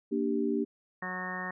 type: chord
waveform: sine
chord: G minor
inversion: first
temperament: equal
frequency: 233.1 / 293.7 / 392 Hz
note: Bb3 / D4 / G4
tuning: 0 / 0 / 0 cents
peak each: -31 dBFS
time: 0.11-0.65 s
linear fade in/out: 20 ms
type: harmonic tone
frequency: 183.4 Hz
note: F#3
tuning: 15 cents flat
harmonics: 1 / 2 / 3 / 4 / 5 / 6 / 7 / 8 / 9 / 10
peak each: -41 / -47 / -47 / -44 / -46 / -41 / -48 / -49 / -47 / -37 dBFS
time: 1.02-1.51 s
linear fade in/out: 5 ms
effects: none